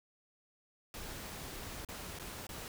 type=noise with dropouts; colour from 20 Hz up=pink; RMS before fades=-45 dBFS; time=0.94-2.68 s; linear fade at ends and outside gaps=1 ms; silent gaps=1.849-1.887 / 2.188-2.197 / 2.468-2.491 s; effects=none